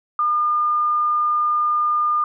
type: tone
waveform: sine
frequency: 1210 Hz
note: D#6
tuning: 49 cents flat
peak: -16 dBFS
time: 0.19-2.24 s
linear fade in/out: 2 ms
effects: none